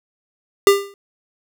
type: tone with exponential decay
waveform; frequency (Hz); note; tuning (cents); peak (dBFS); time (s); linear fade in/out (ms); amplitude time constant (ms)
square; 399.1; G4; +31; -5; 0.67-0.94; 1; 57
effects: none